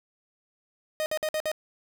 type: tone bursts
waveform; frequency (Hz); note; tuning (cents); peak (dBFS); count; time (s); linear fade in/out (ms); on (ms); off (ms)
45% pulse; 620; D#5; -6; -26; 5; 1-1.516; 0; 60; 54
effects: none